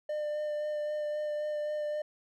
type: tone with vibrato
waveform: triangle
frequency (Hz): 600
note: D5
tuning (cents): +37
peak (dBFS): -29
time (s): 0.09-2.02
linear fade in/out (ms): 5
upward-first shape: sine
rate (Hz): 3.8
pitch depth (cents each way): 13
effects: none